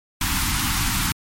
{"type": "band-stop noise", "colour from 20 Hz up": "pink", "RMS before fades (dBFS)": -22, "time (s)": [0.21, 1.12], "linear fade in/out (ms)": 2, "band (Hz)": [300, 850], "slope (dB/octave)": 48, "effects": ["MP3 64 kbps"]}